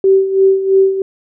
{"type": "tone with tremolo", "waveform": "sine", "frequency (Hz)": 385.7, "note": "G4", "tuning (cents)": -28, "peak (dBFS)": -5, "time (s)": [0.04, 1.02], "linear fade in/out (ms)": 2, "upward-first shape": "sine", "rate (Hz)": 3, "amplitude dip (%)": 70, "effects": []}